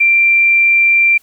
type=tone; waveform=sine; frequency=2362 Hz; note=D7; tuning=9 cents sharp; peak=-7 dBFS; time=0-1.18 s; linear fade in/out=10 ms; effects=white hiss -52 dBFS RMS until 1.22 s